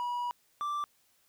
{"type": "tone pair in turn", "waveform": "triangle", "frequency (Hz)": [970, 1173.8], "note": ["B5", "D6"], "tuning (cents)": [-31, -1], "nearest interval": "minor third", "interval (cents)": 330, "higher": "second", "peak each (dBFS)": [-29, -29], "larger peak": "neither", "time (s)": [[0, 0.31], [0.61, 0.84]], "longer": "first", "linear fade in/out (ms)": 0, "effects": ["white hiss -69 dBFS RMS until 1.28 s"]}